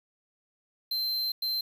square tone bursts at uneven times, 4114 Hz, C8, 30 cents flat, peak -28 dBFS, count 2, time 0.91-1.32 / 1.42-1.61 s, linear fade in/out 5 ms, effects 9-bit

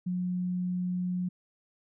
sine tone, 180.4 Hz, F#3, 44 cents flat, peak -28 dBFS, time 0.06-1.29 s, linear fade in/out 10 ms, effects none

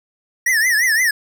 square tone with vibrato, 1864.7 Hz, A#6, in tune, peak -14 dBFS, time 0.46-1.11 s, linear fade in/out 5 ms, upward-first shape triangle, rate 5.8 Hz, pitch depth 190 cents each way, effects none

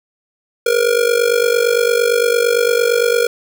square tone with amplitude modulation, 474.8 Hz, A#4, 32 cents sharp, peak -9 dBFS, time 0.66-3.27 s, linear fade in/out 5 ms, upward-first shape sine, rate 48.8 Hz, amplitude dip 80%, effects 8-bit

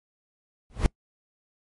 brown noise with exponential growth, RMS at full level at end -17 dBFS, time 0.7-0.86 s, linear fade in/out 0 ms, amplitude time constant 34 ms, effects noise-tail reverb RT60 0.1 s tail -25 dB re dry + MP3 48 kbps

